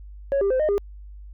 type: tone with pitch steps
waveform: sine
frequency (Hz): 554 / 396.8 / 517 / 614 / 404.4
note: C#5 / G4 / C5 / D#5 / G#4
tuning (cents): -1 / +21 / -21 / -23 / -46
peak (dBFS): -16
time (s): 0.32-0.78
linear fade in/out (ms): 0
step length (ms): 92
effects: tanh soft clip ceiling -17 dBFS + added 50 Hz sine -38 dBFS peak until 1.33 s